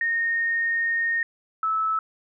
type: tone pair in turn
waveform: sine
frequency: 1846 / 1305.3 Hz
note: A#6 / E6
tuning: -17 / -17 cents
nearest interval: tritone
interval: 600 cents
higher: first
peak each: -21 dBFS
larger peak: neither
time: 0.01-1.23 / 1.63-1.99 s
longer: first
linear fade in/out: 2 ms
effects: none